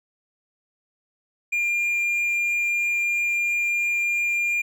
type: tone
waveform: triangle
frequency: 2401 Hz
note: D7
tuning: 38 cents sharp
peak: -19 dBFS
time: 1.52-4.62 s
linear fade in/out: 10 ms
effects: none